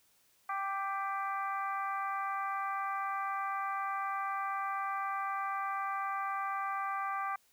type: harmonic tone with a mistuned harmonic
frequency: 392 Hz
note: G4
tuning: in tune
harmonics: 2 / 3 / 4 / 5 / 6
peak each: -38 / -35 / -43 / -46 / -50 dBFS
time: 0.49-7.36 s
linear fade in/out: 5 ms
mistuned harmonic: 5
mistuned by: +31 cents
effects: white hiss -69 dBFS RMS until 7.52 s